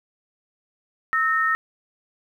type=tone pair together; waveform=sine; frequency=1299 / 1837.1 Hz; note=E6 / A#6; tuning=-26 / -26 cents; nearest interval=tritone; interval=600 cents; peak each=-21 dBFS; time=1.13-1.55 s; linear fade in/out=0 ms; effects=9-bit